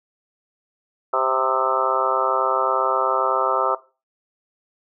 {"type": "harmonic tone with a mistuned harmonic", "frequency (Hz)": 131.1, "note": "C3", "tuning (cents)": 4, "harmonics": [3, 4, 5, 6, 7, 8, 9, 10], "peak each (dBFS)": [-29, -26, -25, -29, -26, -28, -25, -23], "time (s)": [1.13, 3.75], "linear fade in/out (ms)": 5, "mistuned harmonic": 9, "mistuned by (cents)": 34, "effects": ["noise-tail reverb RT60 0.3 s tail -17 dB re dry"]}